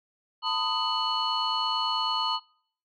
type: tone cluster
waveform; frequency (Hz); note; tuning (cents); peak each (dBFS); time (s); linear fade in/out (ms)
sine; 899 / 1008 / 1245 / 2977 / 4327; A5 / B5 / D#6 / F#7 / C#8; +37 / +35 / +1 / +10 / -43; -31; 0.42-2.4; 50
effects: noise-tail reverb RT60 0.6 s tail -26 dB re dry + tanh soft clip ceiling -15 dBFS